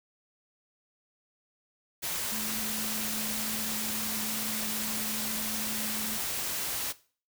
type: tone in noise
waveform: sine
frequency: 216.9 Hz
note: A3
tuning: 25 cents flat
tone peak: -38 dBFS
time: 2.31-6.18 s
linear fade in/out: 20 ms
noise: white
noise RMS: -33 dBFS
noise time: 2.02-6.93 s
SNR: -8 dB
effects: noise-tail reverb RT60 0.4 s tail -18 dB re dry